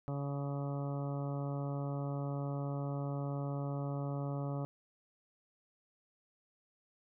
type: harmonic tone with a mistuned harmonic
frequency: 141.1 Hz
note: C#3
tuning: 31 cents sharp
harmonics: 1 / 2 / 3 / 4 / 5 / 6 / 7 / 8 / 9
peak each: -36 / -43 / -48 / -45 / -49 / -53 / -56 / -54 / -54 dBFS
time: 0.08-4.65 s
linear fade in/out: 0 ms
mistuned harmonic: 9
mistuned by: -23 cents
effects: none